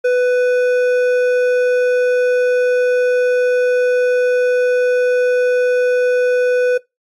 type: tone with hard clipping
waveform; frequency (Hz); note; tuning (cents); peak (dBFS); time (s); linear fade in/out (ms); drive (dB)
triangle; 497; B4; +11; -13; 0.04-6.78; 10; 12
effects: noise-tail reverb RT60 0.2 s tail -22 dB re dry + AAC 64 kbps